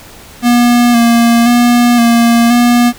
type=tone with vibrato; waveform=square; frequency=237.3 Hz; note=A#3; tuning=31 cents sharp; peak=-6 dBFS; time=0.42-2.93 s; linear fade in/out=50 ms; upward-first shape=square; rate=0.96 Hz; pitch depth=25 cents each way; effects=pink hiss -35 dBFS RMS until 2.98 s